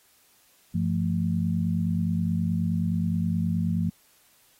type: tone cluster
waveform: sine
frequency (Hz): 96.5 / 171.8 / 221.3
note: G2 / F3 / A3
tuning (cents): -27 / -28 / +10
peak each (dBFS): -29 / -25 / -29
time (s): 0.74-3.9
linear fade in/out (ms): 10
effects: white hiss -61 dBFS RMS until 4.59 s + AAC 48 kbps